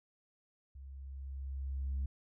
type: tone with level ramp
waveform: sine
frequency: 67.6 Hz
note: C#2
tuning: 43 cents flat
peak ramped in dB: -47 to -30 dBFS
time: 0.75-2.06 s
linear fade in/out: 5 ms
effects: tanh soft clip ceiling -31 dBFS